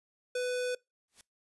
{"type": "tone", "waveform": "square", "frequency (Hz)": 497.6, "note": "B4", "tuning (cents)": 13, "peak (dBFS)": -31, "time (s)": [0.35, 0.75], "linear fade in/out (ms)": 5}
{"type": "noise with exponential growth", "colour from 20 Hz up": "white", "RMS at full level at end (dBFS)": -49, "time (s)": [1.08, 1.21], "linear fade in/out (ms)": 2, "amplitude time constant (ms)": 27}
{"effects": ["noise-tail reverb RT60 0.2 s tail -23 dB re dry", "resampled to 24000 Hz"]}